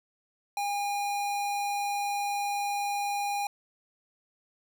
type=tone; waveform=square; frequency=812 Hz; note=G#5; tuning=39 cents flat; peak=-29 dBFS; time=0.57-3.47 s; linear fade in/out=2 ms; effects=none